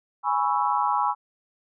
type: chord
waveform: sine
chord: C# minor seventh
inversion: second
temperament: equal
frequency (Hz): 830.6 / 987.8 / 1108.7 / 1318.5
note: G#5 / B5 / C#6 / E6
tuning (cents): 0 / 0 / 0 / 0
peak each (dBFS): -25 / -25 / -27 / -29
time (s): 0.23-1.15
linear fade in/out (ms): 50
effects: none